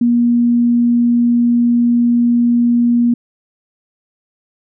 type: tone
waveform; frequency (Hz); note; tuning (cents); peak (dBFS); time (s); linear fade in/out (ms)
sine; 238.5; A#3; +40; -9; 0.01-3.14; 5
effects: none